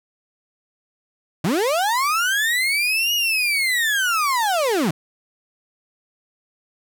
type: linear two-way sweep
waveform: 35% pulse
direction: up then down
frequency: 137.8 to 2910 to 137.8 Hz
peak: -16 dBFS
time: 1.44-4.91 s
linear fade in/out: 5 ms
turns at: 3.14 s
effects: none